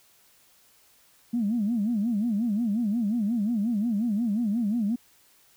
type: tone with vibrato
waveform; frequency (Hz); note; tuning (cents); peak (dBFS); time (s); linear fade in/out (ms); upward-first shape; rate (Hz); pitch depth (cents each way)
sine; 220; A3; 0; -22; 1.33-4.96; 10; sine; 5.6; 180
effects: tanh soft clip ceiling -18 dBFS + white hiss -60 dBFS RMS until 5.56 s